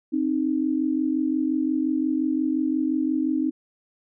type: tone pair together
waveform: sine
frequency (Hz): 264.3 / 310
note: C4 / D#4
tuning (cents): +18 / -6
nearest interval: minor third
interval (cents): 276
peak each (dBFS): -24 / -23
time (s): 0.12-3.51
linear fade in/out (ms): 20
effects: none